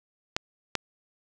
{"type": "clicks", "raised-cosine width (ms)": 0.2, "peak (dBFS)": -8, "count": 2, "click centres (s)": [0.365, 0.753], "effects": []}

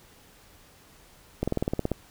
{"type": "slowing click train", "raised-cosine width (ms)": 2, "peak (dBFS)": -12, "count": 10, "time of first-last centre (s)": [1.43, 1.917], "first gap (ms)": 46, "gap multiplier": 1.04, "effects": ["pink hiss -55 dBFS RMS until 2.1 s"]}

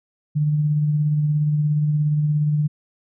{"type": "tone with tremolo", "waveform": "sine", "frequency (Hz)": 149.8, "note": "D3", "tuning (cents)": 35, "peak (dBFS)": -15, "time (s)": [0.35, 2.68], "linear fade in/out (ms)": 20, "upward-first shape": "sine", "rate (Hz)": 17, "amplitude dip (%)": 30, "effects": []}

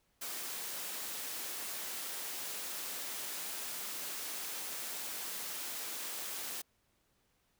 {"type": "high-pass noise", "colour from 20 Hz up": "white", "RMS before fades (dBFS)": -41, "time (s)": [0.21, 6.62], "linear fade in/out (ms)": 10, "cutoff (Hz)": 230, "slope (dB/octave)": 12, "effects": ["pink hiss -75 dBFS RMS until 7.59 s"]}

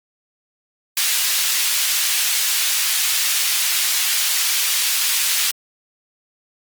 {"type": "high-pass noise", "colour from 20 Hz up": "pink", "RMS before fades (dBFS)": -19, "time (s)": [0.97, 5.51], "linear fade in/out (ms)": 2, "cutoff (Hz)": 2700, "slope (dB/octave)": 12, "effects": ["Opus 32 kbps"]}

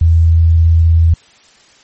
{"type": "tone", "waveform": "sine", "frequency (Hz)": 82.41, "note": "E2", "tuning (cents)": 0, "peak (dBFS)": -5, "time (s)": [0.01, 1.14], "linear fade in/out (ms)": 5, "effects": ["white hiss -46 dBFS RMS until 1.83 s", "MP3 32 kbps"]}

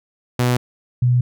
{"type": "tone pair in turn", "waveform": ["sawtooth", "sine"], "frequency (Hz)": [123.47, 123.47], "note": ["B2", "B2"], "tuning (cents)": [0, 0], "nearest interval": "unison", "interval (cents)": 0, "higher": "neither", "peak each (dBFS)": [-11, -12], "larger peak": "first", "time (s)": [[0.39, 0.57], [1.02, 1.21]], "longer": "second", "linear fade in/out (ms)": 5, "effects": []}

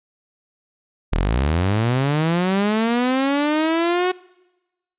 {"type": "linear sweep", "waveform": "sawtooth", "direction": "up", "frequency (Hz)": [34.65, 370], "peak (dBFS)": -13, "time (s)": [1.12, 4.12], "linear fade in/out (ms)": 10, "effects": ["noise-tail reverb RT60 1.0 s tail -23 dB re dry", "resampled to 8000 Hz"]}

